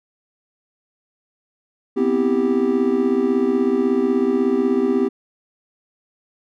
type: chord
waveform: triangle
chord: C major seventh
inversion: third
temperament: just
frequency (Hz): 245.3 / 261.6 / 327 / 392.4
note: B3 / C4 / E4 / G4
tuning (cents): -12 / 0 / -14 / +2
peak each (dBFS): -20 / -19 / -23 / -17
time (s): 1.96-5.09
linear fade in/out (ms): 20
effects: none